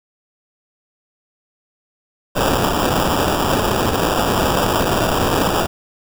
violet noise with sample-and-hold, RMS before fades -17 dBFS, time 2.35-5.67 s, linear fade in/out 20 ms, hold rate 2100 Hz, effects none

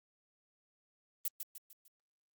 violet noise with echo, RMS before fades -34 dBFS, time 1.25-1.28 s, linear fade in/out 2 ms, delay 150 ms, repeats 4, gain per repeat -7 dB, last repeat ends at 1.88 s, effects Opus 32 kbps

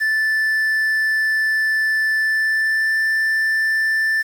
triangle tone with pitch glide, 1757 to 1769.2 Hz, A6 to A6, -3 to +9 cents, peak -14 dBFS, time 0-4.23 s, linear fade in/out 20 ms, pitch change +12 cents, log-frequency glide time 2.18-2.97 s, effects 7-bit

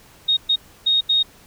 sine tone bursts at uneven times, 3729 Hz, A#7, in tune, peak -14 dBFS, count 4, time 0.28-0.37 / 0.49-0.56 / 0.86-1.01 / 1.09-1.23 s, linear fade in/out 10 ms, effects pink hiss -49 dBFS RMS until 1.46 s

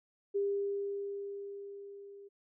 sine tone with level ramp, 400.6 Hz, G4, 38 cents sharp, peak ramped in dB -28 to -49 dBFS, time 0.34-2.29 s, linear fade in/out 20 ms, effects none

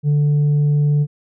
sine tone with tanh clipping, 146.83 Hz, D3, in tune, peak -13 dBFS, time 0.03-1.07 s, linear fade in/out 50 ms, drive 2 dB, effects none

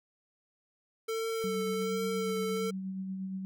square tone with vibrato, 446.6 Hz, A4, 26 cents sharp, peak -32 dBFS, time 1.08-2.71 s, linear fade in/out 10 ms, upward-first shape sine, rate 1.3 Hz, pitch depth 19 cents each way
sine tone with tremolo, 190.1 Hz, F#3, 47 cents sharp, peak -33 dBFS, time 1.44-3.45 s, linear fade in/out 0 ms, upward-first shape sine, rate 8.5 Hz, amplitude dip 30%
effects none

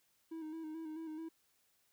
triangle tone with vibrato, 317.9 Hz, D#4, 37 cents sharp, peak -40 dBFS, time 0.31-1.29 s, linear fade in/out 10 ms, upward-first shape square, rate 4.6 Hz, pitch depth 39 cents each way, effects white hiss -75 dBFS RMS until 1.92 s

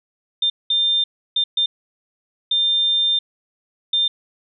sine tone bursts at uneven times, 3600 Hz, A7, 39 cents sharp, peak -15 dBFS, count 6, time 0.42-0.5 / 0.7-1.04 / 1.36-1.44 / 1.57-1.66 / 2.51-3.19 / 3.93-4.08 s, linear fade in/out 5 ms, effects none

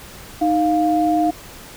sine tone pair together, 311.1 / 701.4 Hz, D#4 / F5, 0 / +7 cents, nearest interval octave + major second, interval 1407 cents, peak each -17 dBFS, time 0.41-1.31 s, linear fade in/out 10 ms, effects pink hiss -39 dBFS RMS until 1.76 s

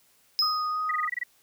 triangle tone with exponential decay, 5110 Hz, D#8, 45 cents sharp, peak -18 dBFS, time 0.39-0.9 s, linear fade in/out 0 ms, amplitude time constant 110 ms
sine tone with vibrato, 1244.5 Hz, D#6, in tune, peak -26 dBFS, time 0.42-1.08 s, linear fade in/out 5 ms, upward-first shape sine, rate 3 Hz, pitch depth 9 cents each way
sine tone bursts, 1953 Hz, B6, 20 cents flat, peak -26 dBFS, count 8, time 0.89-1.235 s, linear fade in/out 5 ms, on 23 ms, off 23 ms
effects white hiss -63 dBFS RMS until 1.42 s

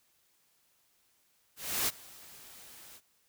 white noise with ADSR envelope, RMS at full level -29 dBFS, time 1.56-3.01 s, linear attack 320 ms, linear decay 26 ms, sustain -23 dB, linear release 48 ms, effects white hiss -71 dBFS RMS until 3.28 s

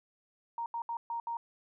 sine tone bursts at uneven times, 932.3 Hz, A#5, in tune, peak -33 dBFS, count 5, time 0.58-0.66 / 0.74-0.82 / 0.89-0.97 / 1.1-1.2 / 1.27-1.37 s, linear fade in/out 2 ms, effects none

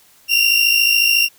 30% pulse tone pair together, 2737 / 2791 Hz, F7 / F7, -36 / -2 cents, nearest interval unison, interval 34 cents, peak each -12 dBFS, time 0.28-1.29 s, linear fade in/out 50 ms, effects white hiss -51 dBFS RMS until 1.38 s

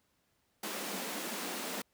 pink high-pass noise, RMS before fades -39 dBFS, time 0.63-1.82 s, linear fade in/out 5 ms, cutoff 180 Hz, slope 96 dB/octave, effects pink hiss -75 dBFS RMS until 1.93 s + high-pass 60 Hz 12 dB/octave

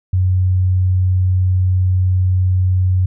sine tone, 92.3 Hz, F#2, 4 cents flat, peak -11 dBFS, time 0.13-3.06 s, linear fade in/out 5 ms, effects none

